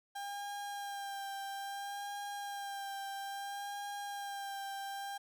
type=tone with vibrato; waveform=35% pulse; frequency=800 Hz; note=G5; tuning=35 cents sharp; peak=-38 dBFS; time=0.15-5.18 s; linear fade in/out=10 ms; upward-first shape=sine; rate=0.6 Hz; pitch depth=24 cents each way; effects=none